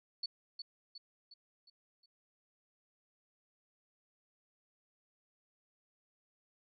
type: tone with echo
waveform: sine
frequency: 4442 Hz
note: C#8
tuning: 3 cents sharp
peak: -35 dBFS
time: 0.23-0.26 s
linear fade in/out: 5 ms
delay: 360 ms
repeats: 5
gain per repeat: -6 dB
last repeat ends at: 2.06 s
effects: none